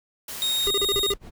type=noise; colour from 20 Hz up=white; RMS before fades=-35 dBFS; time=0.28-0.68 s; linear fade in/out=5 ms
type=tone; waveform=40% pulse; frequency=3729 Hz; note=A#7; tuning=in tune; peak=-21 dBFS; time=0.42-1.12 s; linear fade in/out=0 ms
type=noise with tremolo; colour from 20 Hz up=brown; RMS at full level=-36 dBFS; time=0.64-1.31 s; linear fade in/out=20 ms; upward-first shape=sine; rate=6.8 Hz; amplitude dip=95%
type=tone bursts; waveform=square; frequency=401.7 Hz; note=G4; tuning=42 cents sharp; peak=-24 dBFS; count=7; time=0.67-1.138 s; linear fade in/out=2 ms; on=36 ms; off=36 ms
effects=none